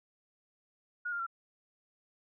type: tone with pitch steps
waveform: sine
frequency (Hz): 1442 / 1400.1 / 1359.5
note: F#6 / F6 / F6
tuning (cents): -45 / +4 / -47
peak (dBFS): -33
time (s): 1.05-1.266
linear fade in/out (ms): 10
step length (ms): 72
effects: none